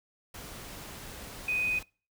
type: tone in noise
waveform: sine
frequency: 2497 Hz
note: D#7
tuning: 6 cents sharp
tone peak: -27 dBFS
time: 1.48-1.79 s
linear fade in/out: 5 ms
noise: pink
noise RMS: -44 dBFS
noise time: 0.34-1.83 s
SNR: +14 dB
effects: noise-tail reverb RT60 0.4 s tail -24 dB re dry